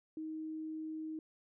sine tone, 314.6 Hz, D#4, 19 cents sharp, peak -39 dBFS, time 0.17-1.19 s, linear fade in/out 2 ms, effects none

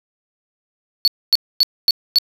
triangle tone bursts, 4435 Hz, C#8, in tune, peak -8 dBFS, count 5, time 1.05-2.185 s, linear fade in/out 0 ms, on 27 ms, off 250 ms, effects none

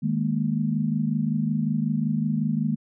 sine chord, D# suspended fourth, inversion none, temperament equal, 155.56 / 207.7 / 233.1 Hz, D#3 / G#3 / A#3, 0 / 0 / 0 cents, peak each -26 dBFS, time 0.02-2.76 s, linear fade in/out 20 ms, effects none

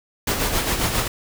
pink noise with tremolo, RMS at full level -20 dBFS, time 0.27-1.08 s, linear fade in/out 5 ms, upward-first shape sine, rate 7.4 Hz, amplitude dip 50%, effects none

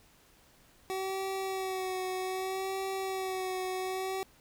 25% pulse tone with vibrato, 378.2 Hz, F#4, 38 cents sharp, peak -29 dBFS, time 0.9-4.23 s, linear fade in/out 0 ms, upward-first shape sine, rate 0.64 Hz, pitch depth 30 cents each way, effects pink hiss -62 dBFS RMS until 4.4 s

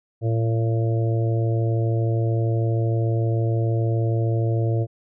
harmonic tone with a mistuned harmonic, 113.3 Hz, A#2, 49 cents flat, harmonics 1 / 3 / 4 / 5 / 6, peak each -19 / -29 / -31 / -33 / -35 dBFS, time 0.21-4.87 s, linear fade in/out 50 ms, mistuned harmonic 1, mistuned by +20 cents, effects none

